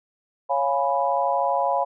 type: chord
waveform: sine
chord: C# dominant seventh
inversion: none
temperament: equal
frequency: 554.4 / 698.5 / 830.6 / 987.8 Hz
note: C#5 / E#5 / G#5 / B5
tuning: 0 / 0 / 0 / 0 cents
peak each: -25 dBFS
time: 0.49-1.85 s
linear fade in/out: 20 ms
effects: none